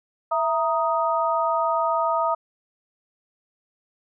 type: tone cluster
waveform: sine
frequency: 662 / 935 / 1248 Hz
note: E5 / A#5 / D#6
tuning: +7 / +5 / +5 cents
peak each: -24 dBFS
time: 0.31-2.35 s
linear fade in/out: 10 ms
effects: none